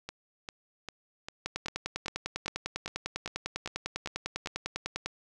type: two click trains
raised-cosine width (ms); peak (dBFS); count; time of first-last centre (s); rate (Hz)
0.2; -16 / -21; 37 / 12; 1.46-5.06 / 0.09-4.472; 10 / 2.51
effects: none